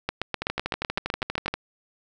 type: two click trains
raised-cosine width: 0.3 ms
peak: -11 / -9 dBFS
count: 15 / 12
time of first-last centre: 0.42-1.54 / 0.09-1.481 s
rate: 12.5 / 7.91 Hz
effects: none